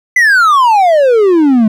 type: exponential sweep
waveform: triangle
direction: down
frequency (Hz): 2043 to 209.2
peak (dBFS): -3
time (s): 0.16-1.68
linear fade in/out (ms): 5
effects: none